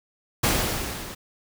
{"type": "noise with level ramp", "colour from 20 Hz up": "pink", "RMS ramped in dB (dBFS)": [-20, -38], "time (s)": [0.43, 1.15], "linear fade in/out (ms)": 10, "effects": []}